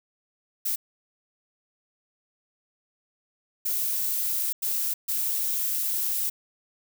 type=noise bursts at uneven times; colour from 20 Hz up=violet; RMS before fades=-27 dBFS; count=4; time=0.65-0.76 / 3.65-4.53 / 4.62-4.94 / 5.08-6.3 s; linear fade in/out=10 ms; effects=none